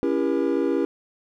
triangle chord, C# diminished seventh, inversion none, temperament just, 277.2 / 332.6 / 399.1 / 479 Hz, C#4 / E4 / G4 / Bb4, 0 / +16 / +31 / +47 cents, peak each -23 / -23 / -24 / -25 dBFS, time 0.03-0.85 s, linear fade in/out 0 ms, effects none

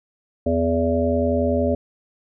harmonic tone with a mistuned harmonic, 83.4 Hz, E2, 21 cents sharp, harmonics 1 / 3 / 5 / 7 / 8, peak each -24 / -22 / -25 / -22 / -28 dBFS, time 0.46-1.75 s, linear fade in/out 5 ms, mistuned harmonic 7, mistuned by -22 cents, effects none

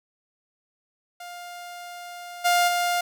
sawtooth tone with level steps, 704 Hz, F5, 14 cents sharp, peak -33 / -14 / -18 dBFS, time 1.2-3.01 s, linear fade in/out 5 ms, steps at 2.44 / 2.67 s, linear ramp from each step 20 ms, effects none

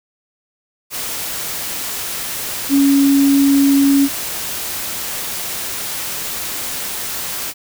sine tone in noise, 278.2 Hz, C#4, 6 cents sharp, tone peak -9 dBFS, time 2.69-4.09 s, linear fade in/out 50 ms, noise white, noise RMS -24 dBFS, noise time 0.9-7.54 s, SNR +12 dB, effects none

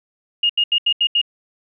sine tone bursts, 2849 Hz, F7, 34 cents sharp, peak -13 dBFS, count 6, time 0.43-1.215 s, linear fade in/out 5 ms, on 65 ms, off 79 ms, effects none

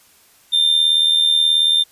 triangle tone with amplitude modulation, 3600 Hz, A7, 39 cents sharp, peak -8 dBFS, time 0.52-1.84 s, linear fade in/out 20 ms, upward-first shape sine, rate 78.5 Hz, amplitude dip 60%, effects white hiss -52 dBFS RMS until 1.91 s + resampled to 32000 Hz

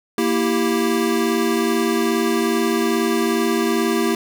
square chord, E diminished, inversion second, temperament equal, 233.1 / 329.6 / 392 Hz, Bb3 / E4 / G4, 0 / 0 / 0 cents, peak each -22 dBFS, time 0.18-4.15 s, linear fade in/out 2 ms, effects none

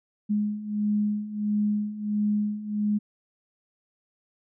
sine beating tone pair, 207.9 / 209.4 Hz, G#3 / G#3, +2 / +15 cents, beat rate 1.5 Hz, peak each -29 / -25 dBFS, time 0.29-2.99 s, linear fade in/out 20 ms, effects none

